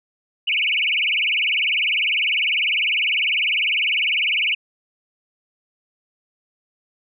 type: tone with vibrato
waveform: sine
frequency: 2565 Hz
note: E7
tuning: 48 cents flat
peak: -17 dBFS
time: 0.47-4.55 s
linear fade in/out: 10 ms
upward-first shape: sine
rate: 20 Hz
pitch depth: 270 cents each way
effects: none